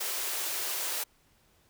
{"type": "high-pass noise", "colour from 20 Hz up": "white", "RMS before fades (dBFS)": -33, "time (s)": [0, 1.04], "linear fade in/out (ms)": 10, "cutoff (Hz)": 320, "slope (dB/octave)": 96, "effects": ["pink hiss -66 dBFS RMS until 1.69 s"]}